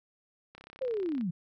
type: click train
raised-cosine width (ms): 0.3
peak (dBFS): -33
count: 23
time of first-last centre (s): 0.55-1.211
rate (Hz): 33.3
type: linear sweep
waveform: sine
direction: down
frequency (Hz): 540 to 157.2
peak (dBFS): -29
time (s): 0.81-1.31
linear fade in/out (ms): 10
effects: none